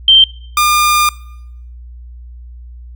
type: tone pair in turn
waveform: sine / sawtooth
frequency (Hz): 3136 / 1206.3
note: G7 / D6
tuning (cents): 0 / +46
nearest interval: octave + perfect fourth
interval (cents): 1654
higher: first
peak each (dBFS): -3 / -5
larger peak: first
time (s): 0.08-0.24 / 0.57-1.09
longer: second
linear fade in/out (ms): 2
effects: noise-tail reverb RT60 0.8 s tail -22 dB re dry + added 60 Hz sine -30 dBFS peak until 2.95 s

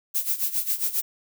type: noise with tremolo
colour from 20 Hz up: violet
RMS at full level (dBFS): -23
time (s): 0.14-1.02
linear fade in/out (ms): 20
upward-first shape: sine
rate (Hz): 7.4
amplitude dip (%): 80
effects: none

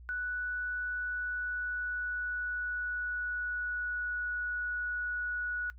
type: tone with pitch glide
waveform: sine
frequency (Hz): 1480 to 1466.4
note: F#6 to F#6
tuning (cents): 0 to -16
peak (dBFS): -32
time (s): 0.09-5.7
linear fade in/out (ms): 0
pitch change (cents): -16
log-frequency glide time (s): 0.85-4.31
effects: noise-tail reverb RT60 0.1 s tail -19 dB re dry + added 60 Hz sine -48 dBFS peak until 5.78 s

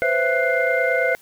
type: tone cluster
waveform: sine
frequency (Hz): 500 / 529 / 667 / 1482 / 2101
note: B4 / C5 / E5 / F#6 / C7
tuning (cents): +21 / +19 / +20 / +2 / +7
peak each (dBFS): -23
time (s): 0.02-1.15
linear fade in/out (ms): 0
effects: tanh soft clip ceiling -6 dBFS + white hiss -52 dBFS RMS until 1.21 s

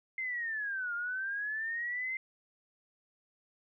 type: linear two-way sweep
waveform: sine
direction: down then up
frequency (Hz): 2097 to 1396.9 to 2090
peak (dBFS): -33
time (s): 0.18-2.17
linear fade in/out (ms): 2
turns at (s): 0.94
effects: none

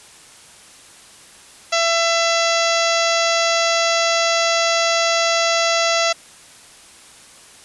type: harmonic tone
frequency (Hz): 670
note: E5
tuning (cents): +28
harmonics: 1 / 2 / 3 / 4 / 5 / 6 / 7 / 8 / 9 / 10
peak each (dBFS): -19 / -22 / -24 / -25 / -26 / -27 / -27 / -28 / -29 / -29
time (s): 1.72-6.13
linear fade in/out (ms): 10
effects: white hiss -44 dBFS RMS until 7.64 s + resampled to 24000 Hz

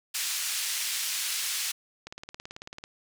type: band-pass noise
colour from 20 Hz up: white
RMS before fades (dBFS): -31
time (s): 0.14-1.72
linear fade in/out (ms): 10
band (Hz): 2000 to 9200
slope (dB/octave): 12
type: click train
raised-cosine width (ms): 0.2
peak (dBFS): -23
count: 15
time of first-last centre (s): 2.07-2.839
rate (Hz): 18.2
effects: none

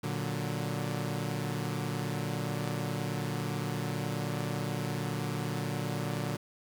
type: chord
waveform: sawtooth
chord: Bb augmented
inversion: none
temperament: equal with one note detuned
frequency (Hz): 117.35 / 146.83 / 185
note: Bb2 / D3 / F#3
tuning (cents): +12 / 0 / 0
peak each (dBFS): -32 / -31 / -34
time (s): 0.03-6.37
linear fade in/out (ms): 10
effects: 9-bit

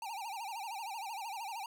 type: tone with vibrato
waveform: square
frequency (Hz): 850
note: G#5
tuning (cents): +40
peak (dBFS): -40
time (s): 0.02-1.66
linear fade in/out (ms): 2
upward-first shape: sine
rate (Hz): 13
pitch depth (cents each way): 180
effects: none

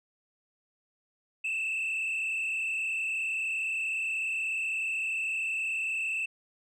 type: tone with frequency modulation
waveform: sine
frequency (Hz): 2637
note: E7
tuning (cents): 0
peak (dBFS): -26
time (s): 1.44-6.26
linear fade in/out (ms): 10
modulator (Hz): 36.4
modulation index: 2.1
effects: tanh soft clip ceiling -28 dBFS

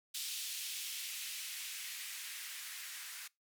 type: noise with band-pass filter sweep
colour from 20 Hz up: violet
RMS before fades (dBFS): -44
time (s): 0.14-3.28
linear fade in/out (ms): 10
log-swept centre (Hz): 3300 to 1600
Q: 1.5
effects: noise-tail reverb RT60 0.2 s tail -23 dB re dry

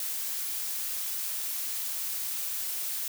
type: noise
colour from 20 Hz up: blue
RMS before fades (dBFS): -33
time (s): 0-3.08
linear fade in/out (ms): 2
effects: none

